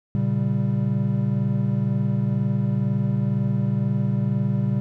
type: chord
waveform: triangle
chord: G diminished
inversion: first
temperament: equal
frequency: 116.54 / 138.59 / 196 Hz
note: Bb2 / Db3 / G3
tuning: 0 / 0 / 0 cents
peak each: -22 dBFS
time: 0.15-4.8 s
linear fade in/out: 0 ms
effects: none